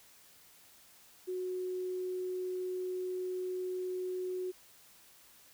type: tone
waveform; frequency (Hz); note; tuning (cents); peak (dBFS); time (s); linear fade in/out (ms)
sine; 367.2; F#4; -13; -34; 1.27-4.52; 20
effects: white hiss -60 dBFS RMS until 5.53 s